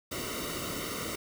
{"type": "noise with comb filter", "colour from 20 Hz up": "pink", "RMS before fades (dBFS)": -36, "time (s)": [0.11, 1.16], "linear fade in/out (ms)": 10, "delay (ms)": 1.2, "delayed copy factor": -0.8, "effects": []}